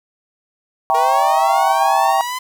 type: chord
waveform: sine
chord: E diminished seventh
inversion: none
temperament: equal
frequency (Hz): 659.3 / 784 / 932.3 / 1108.7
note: E5 / G5 / Bb5 / Db6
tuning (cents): 0 / 0 / 0 / 0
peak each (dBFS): -21 / -15 / -18 / -20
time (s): 0.9-2.21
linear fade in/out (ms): 0
type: linear sweep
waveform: sawtooth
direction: up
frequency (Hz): 466.2 to 1024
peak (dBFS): -18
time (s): 0.94-2.39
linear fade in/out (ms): 10
effects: 7-bit